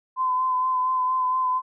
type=tone with vibrato; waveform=sine; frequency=1022 Hz; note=C6; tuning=41 cents flat; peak=-20 dBFS; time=0.16-1.62 s; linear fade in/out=50 ms; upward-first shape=sine; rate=4.3 Hz; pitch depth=21 cents each way; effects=none